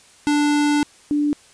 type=tone pair in turn; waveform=square / sine; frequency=293.7 / 293.7 Hz; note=D4 / D4; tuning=0 / 0 cents; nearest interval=unison; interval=0 cents; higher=neither; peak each=-16 dBFS; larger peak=neither; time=0.27-0.83 / 1.11-1.33 s; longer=first; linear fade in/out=0 ms; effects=white hiss -50 dBFS RMS until 1.53 s + resampled to 22050 Hz